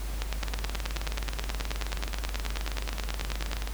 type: two click trains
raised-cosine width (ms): 0.2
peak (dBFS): -13 / -16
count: 32 / 62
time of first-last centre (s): 0.22-3.532 / 0.43-3.675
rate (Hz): 9.36 / 18.8
effects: added 50 Hz sine -31 dBFS peak until 3.73 s + pink hiss -43 dBFS RMS until 3.73 s